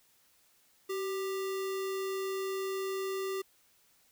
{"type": "tone with sample-and-hold", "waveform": "sine", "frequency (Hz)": 383.6, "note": "G4", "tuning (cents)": -37, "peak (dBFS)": -32, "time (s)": [0.89, 3.42], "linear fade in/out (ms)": 10, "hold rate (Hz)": 1575, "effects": ["white hiss -67 dBFS RMS until 4.11 s"]}